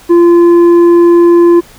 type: tone with tanh clipping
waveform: triangle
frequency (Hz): 344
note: F4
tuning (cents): -26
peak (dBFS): -3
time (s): 0.09-1.61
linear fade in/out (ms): 20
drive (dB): 10
effects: pink hiss -38 dBFS RMS until 1.78 s